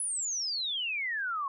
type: exponential sweep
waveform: sine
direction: down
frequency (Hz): 10430 to 1069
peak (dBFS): -30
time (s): 0-1.48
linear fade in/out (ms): 2
effects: none

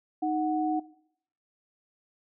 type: tone pair together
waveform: sine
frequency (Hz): 310.9 / 739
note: D#4 / F#5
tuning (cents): -1 / -2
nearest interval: octave + minor third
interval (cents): 1499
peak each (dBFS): -28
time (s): 0.22-0.8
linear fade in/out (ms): 10
effects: noise-tail reverb RT60 0.7 s tail -19 dB re dry

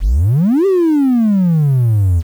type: exponential two-way sweep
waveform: triangle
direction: up then down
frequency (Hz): 40.53 to 401.5 to 80.1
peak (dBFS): -6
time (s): 0-2.23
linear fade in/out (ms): 50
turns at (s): 0.66
effects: tanh soft clip ceiling -4 dBFS + 7-bit

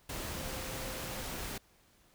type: tone in noise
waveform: sine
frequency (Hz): 523.3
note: C5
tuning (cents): 0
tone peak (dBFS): -47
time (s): 0.37-1.22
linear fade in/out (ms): 5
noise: pink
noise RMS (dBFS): -40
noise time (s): 0.09-1.58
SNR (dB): -10
effects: pink hiss -66 dBFS RMS until 2.14 s

